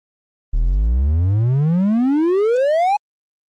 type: exponential sweep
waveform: triangle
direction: up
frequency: 36 to 846 Hz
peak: -11 dBFS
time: 0.53-2.97 s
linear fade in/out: 10 ms
effects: Opus 24 kbps